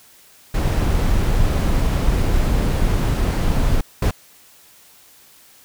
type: noise bursts at uneven times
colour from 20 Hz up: brown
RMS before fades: -17 dBFS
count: 2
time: 0.54-3.81 / 4.02-4.11 s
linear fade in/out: 5 ms
effects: white hiss -49 dBFS RMS until 5.64 s